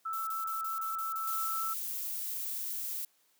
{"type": "tone", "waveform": "sine", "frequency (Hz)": 1318.5, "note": "E6", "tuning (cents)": 0, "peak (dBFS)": -33, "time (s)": [0.05, 1.74], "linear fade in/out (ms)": 10}
{"type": "noise bursts", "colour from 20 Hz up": "violet", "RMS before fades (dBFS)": -43, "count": 8, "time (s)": [0.13, 1.467], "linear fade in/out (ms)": 2, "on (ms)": 140, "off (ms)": 31}
{"type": "noise", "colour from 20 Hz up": "violet", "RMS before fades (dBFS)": -37, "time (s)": [1.27, 3.05], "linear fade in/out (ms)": 2}
{"effects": ["white hiss -70 dBFS RMS until 3.39 s", "high-pass 200 Hz 12 dB/octave"]}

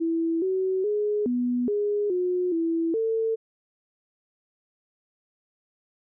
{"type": "tone with pitch steps", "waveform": "sine", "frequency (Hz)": [329.7, 377, 418, 245.5, 413.1, 361, 330.4, 448.2], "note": ["E4", "F#4", "G#4", "B3", "G#4", "F#4", "E4", "A4"], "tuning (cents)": [0, 32, 11, -10, -9, -43, 4, 32], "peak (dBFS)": -22, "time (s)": [0, 3.36], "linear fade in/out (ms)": 20, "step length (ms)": 420, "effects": []}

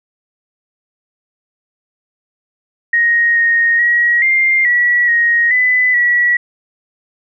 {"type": "tone with pitch steps", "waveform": "sine", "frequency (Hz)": [1873, 1861, 1904, 2105, 1936, 1878, 2002, 1935], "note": ["A#6", "A#6", "A#6", "C7", "B6", "A#6", "B6", "B6"], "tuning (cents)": [8, -3, 36, 10, -35, 12, 23, -36], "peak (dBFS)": -9, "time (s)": [2.93, 6.37], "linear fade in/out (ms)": 5, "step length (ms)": 430, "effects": []}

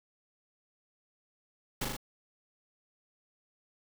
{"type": "noise with echo", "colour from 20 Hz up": "pink", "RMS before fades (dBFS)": -33, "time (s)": [1.81, 1.85], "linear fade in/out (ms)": 5, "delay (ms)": 39, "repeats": 3, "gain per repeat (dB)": -2, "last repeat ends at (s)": 1.967, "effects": []}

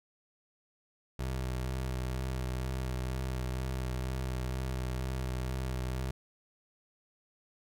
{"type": "tone with vibrato", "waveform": "25% pulse", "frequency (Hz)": 63.9, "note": "C2", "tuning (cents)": -40, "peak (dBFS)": -29, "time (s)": [1.19, 6.11], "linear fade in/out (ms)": 5, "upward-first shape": "sine", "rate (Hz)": 2.1, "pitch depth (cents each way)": 25, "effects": []}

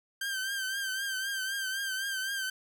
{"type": "tone with vibrato", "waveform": "sawtooth", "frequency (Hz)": 1568, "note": "G6", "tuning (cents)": 0, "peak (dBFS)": -28, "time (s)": [0.21, 2.5], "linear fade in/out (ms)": 5, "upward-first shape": "triangle", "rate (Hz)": 3.9, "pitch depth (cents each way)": 62, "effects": []}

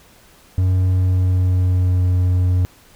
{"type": "tone with pitch glide", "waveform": "triangle", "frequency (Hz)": [92.5, 90.65], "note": ["F#2", "F#2"], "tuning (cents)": [0, -35], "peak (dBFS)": -11, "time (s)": [0.58, 2.65], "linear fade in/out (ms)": 0, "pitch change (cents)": -35, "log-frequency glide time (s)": [0.86, 2.11], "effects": ["pink hiss -49 dBFS RMS until 2.95 s"]}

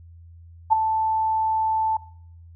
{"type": "tone with ADSR envelope", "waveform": "sine", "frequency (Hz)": 880, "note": "A5", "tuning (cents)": 0, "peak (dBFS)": -10, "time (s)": [0.7, 1.97], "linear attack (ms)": 29, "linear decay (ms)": 7, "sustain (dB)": -9, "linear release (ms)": 5, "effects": ["noise-tail reverb RT60 0.6 s tail -20 dB re dry", "added 84 Hz sine -43 dBFS peak until 2.55 s"]}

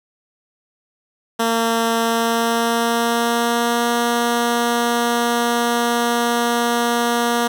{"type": "tone with pitch glide", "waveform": "10% pulse", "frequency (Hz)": [228.9, 237.1], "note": ["A#3", "A#3"], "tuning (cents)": [-31, 30], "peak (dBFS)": -8, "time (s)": [1.39, 7.48], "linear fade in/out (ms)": 10, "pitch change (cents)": 61, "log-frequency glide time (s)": [1.97, 3.91], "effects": []}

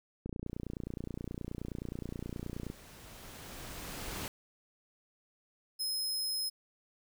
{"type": "click train", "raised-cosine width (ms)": 3, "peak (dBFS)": -26, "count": 73, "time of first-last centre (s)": [0.26, 2.701], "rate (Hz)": 29.5}
{"type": "noise with exponential growth", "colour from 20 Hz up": "pink", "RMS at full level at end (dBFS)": -39, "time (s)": [0.46, 4.28], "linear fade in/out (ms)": 1, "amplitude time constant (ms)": 830}
{"type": "tone", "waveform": "sawtooth", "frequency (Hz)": 5130, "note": "E8", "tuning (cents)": -48, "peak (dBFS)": -30, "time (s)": [5.79, 6.5], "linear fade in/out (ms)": 20}
{"effects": []}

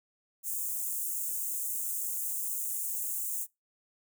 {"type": "high-pass noise", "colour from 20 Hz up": "white", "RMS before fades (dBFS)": -34, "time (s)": [0.43, 3.47], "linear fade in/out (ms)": 50, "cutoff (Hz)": 6900, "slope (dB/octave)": 48, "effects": ["noise-tail reverb RT60 0.2 s tail -23 dB re dry"]}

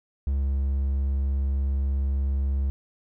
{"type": "tone pair in turn", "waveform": "triangle", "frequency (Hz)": [68.8, 68.32], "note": ["C#2", "C#2"], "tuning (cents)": [-12, -25], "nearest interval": "unison", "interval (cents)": 13, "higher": "first", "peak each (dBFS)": -20, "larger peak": "neither", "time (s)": [[0.27, 0.43], [0.43, 2.7]], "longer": "second", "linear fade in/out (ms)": 0, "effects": []}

